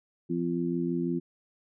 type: harmonic tone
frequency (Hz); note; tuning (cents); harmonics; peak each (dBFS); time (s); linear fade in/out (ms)
86; F2; -26; 2 / 3 / 4; -31 / -31 / -31; 0.29-1.2; 20
effects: none